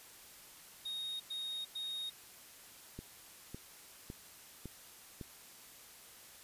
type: tone bursts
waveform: triangle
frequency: 3729 Hz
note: A#7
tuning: in tune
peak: -37 dBFS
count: 3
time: 0.85-2.1 s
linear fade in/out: 10 ms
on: 350 ms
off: 100 ms
type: click train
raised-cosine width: 3 ms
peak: -31 dBFS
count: 5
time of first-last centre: 2.99-5.212 s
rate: 1.8 Hz
effects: white hiss -56 dBFS RMS until 6.43 s + resampled to 32000 Hz